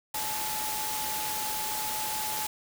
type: tone in noise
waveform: sine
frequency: 860 Hz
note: A5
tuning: 40 cents flat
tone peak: -35 dBFS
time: 0.14-2.47 s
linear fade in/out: 5 ms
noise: white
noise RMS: -33 dBFS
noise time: 0.14-2.47 s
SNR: -5 dB
effects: none